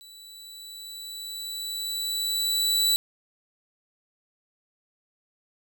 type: tone with level ramp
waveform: sawtooth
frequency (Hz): 3951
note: B7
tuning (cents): 0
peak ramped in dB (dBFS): -43 to -16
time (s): 0.01-2.96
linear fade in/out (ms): 0
effects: none